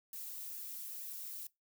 violet noise with flanger, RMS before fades -45 dBFS, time 0.13-1.47 s, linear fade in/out 2 ms, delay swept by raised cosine 1.1 to 4.1 ms, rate 2.2 Hz, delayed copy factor +0.55, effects noise-tail reverb RT60 0.2 s tail -22 dB re dry

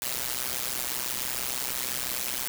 white noise with amplitude modulation, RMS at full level -27 dBFS, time 0.02-2.48 s, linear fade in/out 0 ms, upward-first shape sine, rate 126 Hz, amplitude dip 100%, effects none

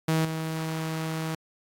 sawtooth tone with level steps, 160 Hz, D#3, 49 cents sharp, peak -18 / -25 dBFS, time 0.08-1.35 s, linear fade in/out 5 ms, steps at 0.25 s, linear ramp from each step 2 ms, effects AAC 48 kbps

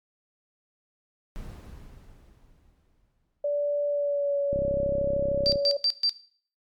brown noise with exponential decay, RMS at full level -38 dBFS, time 1.36-3.71 s, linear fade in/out 0 ms, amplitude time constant 510 ms
sine tone with pitch glide, 580 to 565.8 Hz, D5 to C#5, -22 to +35 cents, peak -23 dBFS, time 3.44-5.77 s, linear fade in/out 5 ms, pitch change -43 cents, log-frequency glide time 3.87-4.38 s
click train, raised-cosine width 3 ms, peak -20 dBFS, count 35, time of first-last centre 4.53-5.557 s, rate 33.1 Hz
sine tone bursts, 4688 Hz, D8, 4 cents flat, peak -20 dBFS, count 4, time 5.46-6.094 s, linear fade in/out 0 ms, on 61 ms, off 130 ms
effects noise-tail reverb RT60 0.5 s tail -17 dB re dry + MP3 96 kbps

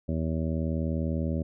harmonic tone, 80 Hz, D#2, 49 cents sharp, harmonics 1 / 2 / 3 / 4 / 5 / 6 / 7 / 8, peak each -30 / -31 / -32 / -38 / -41 / -47 / -38 / -47 dBFS, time 0.08-1.43 s, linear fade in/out 10 ms, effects none

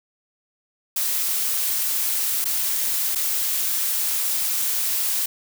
blue noise with dropouts, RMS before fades -23 dBFS, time 0.96-5.26 s, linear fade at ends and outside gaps 5 ms, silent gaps 2.444-2.453 / 3.15-3.156 s, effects none

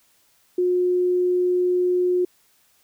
sine tone, 360 Hz, F#4, 47 cents flat, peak -17 dBFS, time 0.58-2.25 s, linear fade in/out 5 ms, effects white hiss -61 dBFS RMS until 2.83 s

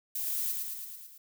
violet noise with echo, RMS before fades -34 dBFS, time 0.15-0.52 s, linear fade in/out 5 ms, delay 110 ms, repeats 6, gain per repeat -3 dB, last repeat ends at 1.18 s, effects none

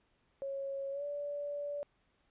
sine tone with pitch glide, 549 to 578.3 Hz, C#5 to D5, -17 to -27 cents, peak -36 dBFS, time 0.42-1.83 s, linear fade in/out 0 ms, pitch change +90 cents, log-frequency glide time 0.91-1.04 s, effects pink hiss -74 dBFS RMS until 2.3 s + resampled to 8000 Hz

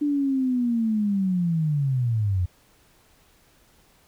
sine linear sweep, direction down, 296.1 to 86.1 Hz, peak -20 dBFS, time 0.01-2.46 s, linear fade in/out 10 ms, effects pink hiss -59 dBFS RMS until 4.07 s

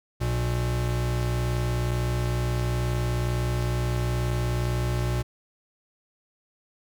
square tone pair together, 60.73 / 120 Hz, B1 / B2, -28 / -49 cents, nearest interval octave, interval 1179 cents, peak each -29 / -26 dBFS, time 0.2-5.23 s, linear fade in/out 20 ms, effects none

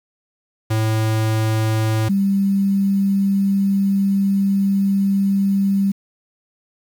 square / sine tone pair in turn, 110 / 196.91 Hz, A2 / G3, 0 / +8 cents, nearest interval minor seventh, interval 1008 cents, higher second, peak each -17 / -14 dBFS, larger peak second, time 0.7-2.09 / 2.09-5.92 s, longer second, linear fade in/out 10 ms, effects 7-bit

